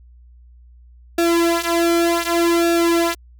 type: tone with flanger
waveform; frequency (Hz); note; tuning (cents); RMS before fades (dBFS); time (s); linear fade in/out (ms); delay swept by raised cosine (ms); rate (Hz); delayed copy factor
sawtooth; 338.9; E4; +48; -17; 1.18-3.15; 5; 0.95 to 4.05; 0.66; -0.85
effects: added 60 Hz sine -43 dBFS peak until 3.39 s